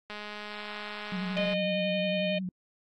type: click train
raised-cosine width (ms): 0.3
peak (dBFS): -24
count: 301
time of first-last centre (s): 0.1-1.535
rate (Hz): 209
type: tone with vibrato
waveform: sine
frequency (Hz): 185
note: F#3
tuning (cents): 0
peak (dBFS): -31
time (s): 1.12-2.49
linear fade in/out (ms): 2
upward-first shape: sine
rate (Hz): 11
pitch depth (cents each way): 55
type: harmonic tone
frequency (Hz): 613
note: D#5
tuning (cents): -26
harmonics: 1 / 3 / 4 / 5 / 6 / 7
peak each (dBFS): -29 / -44 / -35 / -37 / -44 / -49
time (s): 1.36-2.39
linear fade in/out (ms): 10
effects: AAC 48 kbps